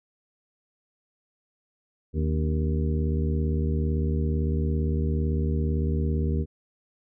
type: harmonic tone with a mistuned harmonic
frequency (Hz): 77.78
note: D#2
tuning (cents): 0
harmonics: 1 / 2 / 3 / 4 / 5 / 6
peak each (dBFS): -24 / -29 / -32 / -37 / -35 / -38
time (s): 2.13-6.46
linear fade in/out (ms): 50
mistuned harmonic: 4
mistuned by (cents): -93
effects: none